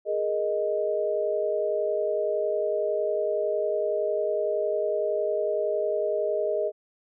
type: chord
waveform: sine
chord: Ab suspended second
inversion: none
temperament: equal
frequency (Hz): 415.3 / 466.2 / 622.3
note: Ab4 / Bb4 / Eb5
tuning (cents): 0 / 0 / 0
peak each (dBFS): -28 / -31 / -26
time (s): 0.05-6.72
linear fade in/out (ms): 50
effects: none